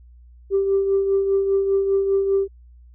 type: tone with tremolo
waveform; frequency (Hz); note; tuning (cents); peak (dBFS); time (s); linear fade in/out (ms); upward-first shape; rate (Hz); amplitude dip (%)
sine; 392; G4; 0; -13; 0.5-2.48; 50; triangle; 5; 55
effects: tanh soft clip ceiling -11 dBFS + added 60 Hz sine -44 dBFS peak until 2.94 s